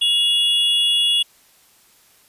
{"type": "tone pair together", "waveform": "triangle", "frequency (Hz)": [2850, 3380], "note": ["F7", "G#7"], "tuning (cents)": [34, 30], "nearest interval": "minor third", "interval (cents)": 296, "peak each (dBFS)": -16, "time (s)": [0.01, 1.23], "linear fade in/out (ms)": 10, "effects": ["white hiss -54 dBFS RMS until 2.28 s", "resampled to 32000 Hz"]}